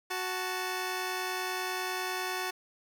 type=tone pair together; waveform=10% pulse; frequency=370 / 880 Hz; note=F#4 / A5; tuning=0 / 0 cents; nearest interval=octave + minor third; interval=1500 cents; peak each=-25 / -29 dBFS; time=0.1-2.51 s; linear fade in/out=10 ms; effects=none